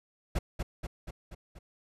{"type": "noise with echo", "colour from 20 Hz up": "brown", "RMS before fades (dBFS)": -28, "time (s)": [0.35, 0.39], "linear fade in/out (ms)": 10, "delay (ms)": 240, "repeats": 5, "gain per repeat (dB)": -4, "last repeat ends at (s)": 1.59, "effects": ["resampled to 32000 Hz"]}